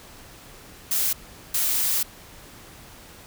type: noise bursts at uneven times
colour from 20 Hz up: blue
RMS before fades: -23 dBFS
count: 2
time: 0.91-1.13 / 1.54-2.03 s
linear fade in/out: 5 ms
effects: pink hiss -46 dBFS RMS until 3.26 s